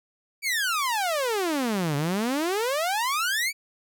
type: exponential two-way sweep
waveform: sawtooth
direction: down then up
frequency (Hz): 2349 to 138.59 to 2349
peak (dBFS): -20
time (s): 0.42-3.53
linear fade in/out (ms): 50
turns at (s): 1.96
effects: none